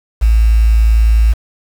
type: tone with quantisation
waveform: sine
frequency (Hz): 55.4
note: A1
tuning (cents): +13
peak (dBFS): -6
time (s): 0.21-1.34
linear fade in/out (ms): 20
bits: 5
effects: none